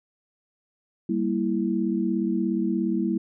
sine chord, E diminished, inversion first, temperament equal, 196 / 233.1 / 329.6 Hz, G3 / Bb3 / E4, 0 / 0 / 0 cents, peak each -26 / -27 / -26 dBFS, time 1.09-3.18 s, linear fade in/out 5 ms, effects none

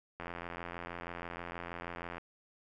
click train, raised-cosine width 0.5 ms, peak -26 dBFS, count 172, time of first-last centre 0.2-2.181 s, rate 86.3 Hz, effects none

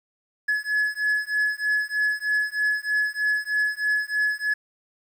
triangle beating tone pair, 1700 / 1703.2 Hz, G#6 / G#6, +40 / +43 cents, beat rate 3.2 Hz, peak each -23 dBFS, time 0.48-4.54 s, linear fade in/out 10 ms, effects 9-bit

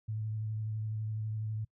sine tone with vibrato, 108.6 Hz, A2, 22 cents flat, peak -33 dBFS, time 0.08-1.65 s, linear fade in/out 10 ms, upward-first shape triangle, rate 12 Hz, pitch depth 24 cents each way, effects noise-tail reverb RT60 0.1 s tail -25 dB re dry

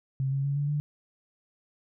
sine tone with pitch steps, 134.1 / 137.31 / 140.6 / 143.97 / 147.42 Hz, C3 / C#3 / C#3 / D3 / D3, +43 / -16 / +25 / -34 / +7 cents, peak -25 dBFS, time 0.2-0.8 s, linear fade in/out 0 ms, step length 120 ms, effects none

